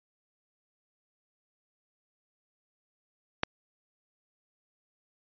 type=click; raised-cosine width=0.3 ms; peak=-9 dBFS; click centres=3.434 s; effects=resampled to 11025 Hz